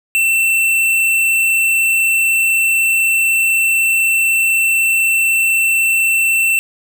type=tone; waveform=square; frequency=2686 Hz; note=E7; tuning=32 cents sharp; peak=-12 dBFS; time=0.15-6.59 s; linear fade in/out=0 ms; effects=9-bit